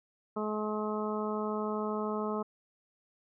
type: harmonic tone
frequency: 212.9 Hz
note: G#3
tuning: 43 cents sharp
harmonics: 1 / 2 / 3 / 4 / 5 / 6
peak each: -35 / -35 / -40 / -42 / -40 / -41 dBFS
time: 0.36-2.43 s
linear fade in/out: 10 ms
effects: none